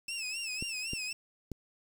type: tone with vibrato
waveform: 20% pulse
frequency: 2637 Hz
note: E7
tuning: in tune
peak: -30 dBFS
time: 0.08-1.13 s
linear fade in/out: 5 ms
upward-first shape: sine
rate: 3.9 Hz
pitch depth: 100 cents each way
type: clicks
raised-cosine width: 3 ms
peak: -25 dBFS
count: 3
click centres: 0.625 / 0.934 / 1.517 s
effects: 8-bit